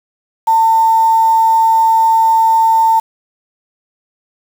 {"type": "tone with quantisation", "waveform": "sine", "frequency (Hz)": 898, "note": "A5", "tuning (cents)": 35, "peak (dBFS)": -7, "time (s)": [0.47, 3], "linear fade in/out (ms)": 10, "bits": 5, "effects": []}